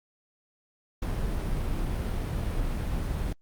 brown noise, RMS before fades -29 dBFS, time 1.02-3.33 s, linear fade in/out 5 ms, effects Opus 48 kbps

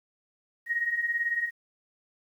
sine beating tone pair, 1864.7 / 1882.7 Hz, A#6 / A#6, 0 / +17 cents, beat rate 18 Hz, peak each -32 / -27 dBFS, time 0.66-1.51 s, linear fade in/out 50 ms, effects 10-bit

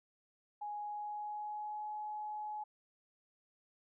sine tone with pitch glide, 832 to 846.1 Hz, G#5 to G#5, +3 to +32 cents, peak -39 dBFS, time 0.61-2.64 s, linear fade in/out 10 ms, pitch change +29 cents, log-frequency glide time 0.8-1.88 s, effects none

